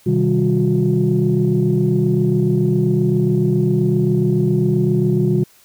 sine tone cluster, 128.2 / 155.6 / 194.5 / 361.2 Hz, C3 / D#3 / G3 / F#4, -35 / 0 / -13 / -42 cents, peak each -18 dBFS, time 0.06-5.44 s, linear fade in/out 10 ms, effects tanh soft clip ceiling -5 dBFS + white hiss -51 dBFS RMS until 5.64 s

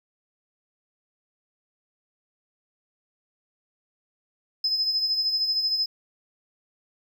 triangle tone with tremolo, 5100 Hz, D#8, 42 cents sharp, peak -17 dBFS, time 4.64-5.86 s, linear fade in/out 5 ms, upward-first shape sine, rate 13 Hz, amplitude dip 60%, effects tanh soft clip ceiling -18 dBFS

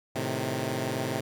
10% pulse chord, A diminished, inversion none, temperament equal, 110 / 130.81 / 155.56 Hz, A2 / C3 / Eb3, 0 / 0 / 0 cents, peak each -25 / -23 / -28 dBFS, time 0.15-1.21 s, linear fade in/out 10 ms, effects none

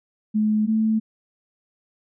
sine tone pair in turn, 214.1 / 219.6 Hz, A3 / A3, -47 / -3 cents, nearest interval unison, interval 44 cents, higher second, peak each -17 dBFS, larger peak neither, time 0.34-0.67 / 0.67-1 s, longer neither, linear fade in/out 20 ms, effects none

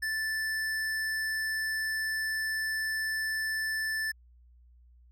triangle tone with hard clipping, 1758 Hz, A6, 2 cents flat, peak -31 dBFS, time 0.02-4.12 s, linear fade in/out 10 ms, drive 18 dB, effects added 60 Hz sine -55 dBFS peak until 5.11 s

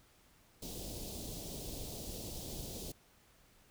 pink band-stop noise, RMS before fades -44 dBFS, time 0.62-2.92 s, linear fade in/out 5 ms, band 660 to 3500 Hz, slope 24 dB/octave, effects pink hiss -66 dBFS RMS until 3.7 s

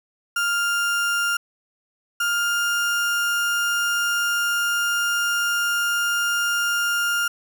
35% pulse tone pair in turn, 1400 / 1406.2 Hz, F6 / F6, +4 / +11 cents, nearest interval unison, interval 7 cents, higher second, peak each -18 dBFS, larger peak neither, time 0.36-1.37 / 2.2-7.28 s, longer second, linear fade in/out 5 ms, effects none

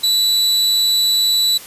40% pulse tone with amplitude modulation, 3951 Hz, B7, in tune, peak -10 dBFS, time 0.03-1.58 s, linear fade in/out 10 ms, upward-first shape sine, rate 280 Hz, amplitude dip 30%, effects white hiss -36 dBFS RMS until 1.66 s + resampled to 32000 Hz

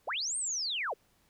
sine linear two-way sweep, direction up then down, 348.1 to 8760 to 348.1 Hz, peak -31 dBFS, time 0.07-0.94 s, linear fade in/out 10 ms, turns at 0.37 s, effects pink hiss -69 dBFS RMS until 1.29 s

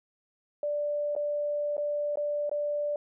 sine tone with dropouts, 587.3 Hz, D5, in tune, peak -27 dBFS, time 0.63-2.96 s, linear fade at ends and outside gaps 2 ms, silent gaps 1.152-1.163 / 1.768-1.779 / 2.157-2.172 / 2.495-2.514 s, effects none

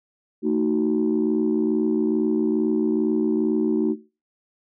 sine chord, D# diminished, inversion second, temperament just, 224 / 311.1 / 373.4 Hz, A3 / D#4 / F#4, +31 / 0 / +16 cents, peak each -22 dBFS, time 0.42-3.96 s, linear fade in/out 50 ms, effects noise-tail reverb RT60 0.3 s tail -18 dB re dry + tanh soft clip ceiling -12 dBFS

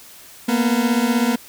40% pulse beating tone pair, 230 / 246 Hz, A#3 / B3, -23 / -7 cents, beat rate 16 Hz, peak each -18 dBFS, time 0.48-1.36 s, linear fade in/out 10 ms, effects white hiss -43 dBFS RMS until 1.48 s

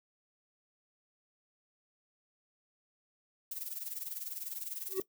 violet noise with tremolo, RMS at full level -38 dBFS, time 3.51-5.02 s, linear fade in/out 5 ms, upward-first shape sine, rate 20 Hz, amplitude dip 75%
triangle tone with exponential growth, 378.6 Hz, F#4, 40 cents sharp, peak -24 dBFS, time 4.88-5 s, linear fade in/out 2 ms, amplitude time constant 26 ms
effects noise-tail reverb RT60 0.1 s tail -17 dB re dry

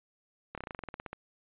slowing click train, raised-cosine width 0.5 ms, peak -24 dBFS, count 14, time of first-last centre 0.55-1.13 s, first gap 27 ms, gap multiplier 1.08, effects resampled to 8000 Hz

